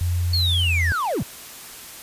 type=tone with pitch glide; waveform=sine; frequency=87.31 to 84.48 Hz; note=F2 to E2; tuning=0 to +43 cents; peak=-19 dBFS; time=0.01-0.92 s; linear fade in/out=0 ms; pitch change=-57 cents; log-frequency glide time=0.65-0.71 s
type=linear sweep; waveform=triangle; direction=down; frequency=4435 to 72.8 Hz; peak=-19 dBFS; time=0.33-1.23 s; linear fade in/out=5 ms
effects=white hiss -39 dBFS RMS until 2.02 s + resampled to 32000 Hz